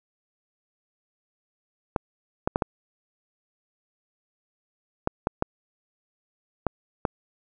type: clicks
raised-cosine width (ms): 1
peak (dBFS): -8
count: 9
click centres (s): 1.962 / 2.475 / 2.559 / 2.622 / 5.074 / 5.271 / 5.424 / 6.667 / 7.052
effects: none